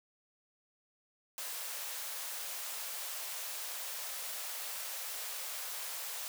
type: high-pass noise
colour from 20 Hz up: white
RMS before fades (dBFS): -41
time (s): 1.38-6.28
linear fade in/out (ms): 0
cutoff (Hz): 480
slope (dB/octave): 48
effects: none